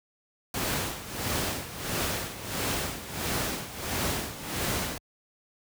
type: noise with tremolo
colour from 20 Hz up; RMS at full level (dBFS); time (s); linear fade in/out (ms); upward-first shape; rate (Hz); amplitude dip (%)
pink; -28; 0.54-4.98; 2; sine; 1.5; 75
effects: high-pass 60 Hz 12 dB/octave